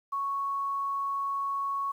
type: tone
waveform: sine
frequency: 1108.7 Hz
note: C#6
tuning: in tune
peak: -28 dBFS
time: 0.12-1.92 s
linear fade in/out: 10 ms
effects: 10-bit